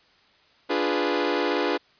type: chord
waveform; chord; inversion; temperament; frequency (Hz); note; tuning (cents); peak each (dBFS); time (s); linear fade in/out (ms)
sawtooth; D diminished seventh; none; equal; 293.7 / 349.2 / 415.3 / 493.9; D4 / F4 / Ab4 / Cb5; 0 / 0 / 0 / 0; -24; 0.69-1.78; 20
effects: white hiss -59 dBFS RMS until 1.99 s + resampled to 11025 Hz